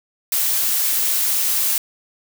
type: noise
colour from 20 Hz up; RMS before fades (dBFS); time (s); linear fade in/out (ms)
blue; -19; 0.32-1.78; 2
effects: none